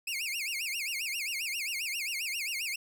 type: tone with vibrato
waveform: sawtooth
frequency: 2450 Hz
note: D#7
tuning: 27 cents flat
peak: -29 dBFS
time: 0.07-2.76 s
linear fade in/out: 5 ms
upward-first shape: sine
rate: 7.5 Hz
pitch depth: 260 cents each way
effects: none